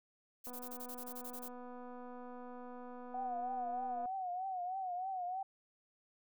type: noise bursts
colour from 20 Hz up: violet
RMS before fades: -47 dBFS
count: 12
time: 0.44-1.484 s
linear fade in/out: 10 ms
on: 65 ms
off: 24 ms
type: click train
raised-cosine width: 1 ms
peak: -38 dBFS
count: 887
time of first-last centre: 0.47-4.057 s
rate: 247 Hz
type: tone with vibrato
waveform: sine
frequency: 740 Hz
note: F#5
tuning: in tune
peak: -37 dBFS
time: 3.14-5.43 s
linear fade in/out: 5 ms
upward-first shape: triangle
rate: 3.2 Hz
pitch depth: 94 cents each way
effects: none